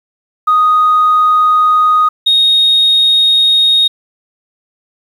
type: tone pair in turn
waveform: sine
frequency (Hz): 1244.5 / 3729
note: D#6 / A#7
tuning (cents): 0 / 0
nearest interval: octave + perfect fifth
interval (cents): 1900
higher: second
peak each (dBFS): -5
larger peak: neither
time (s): 0.47-2.09 / 2.26-3.88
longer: neither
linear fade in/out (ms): 10
effects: tanh soft clip ceiling -3 dBFS + 7-bit